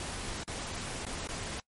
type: noise with dropouts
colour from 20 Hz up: pink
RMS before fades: -38 dBFS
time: 0-1.6 s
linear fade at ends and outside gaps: 1 ms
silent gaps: 0.435-0.478 / 1.052-1.066 / 1.274-1.288 s
effects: noise-tail reverb RT60 0.1 s tail -22 dB re dry + MP3 48 kbps